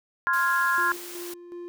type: chord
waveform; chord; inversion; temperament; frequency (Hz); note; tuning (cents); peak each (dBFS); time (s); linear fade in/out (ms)
sine; F minor; second; equal; 1046.5 / 1396.9 / 1661.2; C6 / F6 / Ab6; 0 / 0 / 0; -25; 0.27-0.92; 0
type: high-pass noise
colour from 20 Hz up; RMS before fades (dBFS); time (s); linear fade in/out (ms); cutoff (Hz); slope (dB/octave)
white; -40; 0.33-1.34; 5; 230; 48
type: tone with tremolo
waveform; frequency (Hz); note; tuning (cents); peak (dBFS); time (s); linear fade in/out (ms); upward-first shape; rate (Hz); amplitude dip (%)
triangle; 349.2; F4; 0; -33; 0.78-1.68; 0; square; 2.7; 55
effects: none